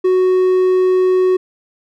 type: tone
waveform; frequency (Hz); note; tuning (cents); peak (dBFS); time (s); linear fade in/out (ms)
triangle; 370; F#4; 0; -8; 0.04-1.37; 10
effects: none